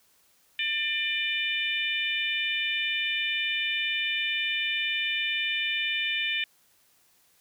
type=harmonic tone; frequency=597 Hz; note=D5; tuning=28 cents sharp; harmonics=3 / 4 / 5 / 6; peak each=-33 / -29 / -31 / -34 dBFS; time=0.59-6.44 s; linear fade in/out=2 ms; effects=white hiss -64 dBFS RMS until 7.4 s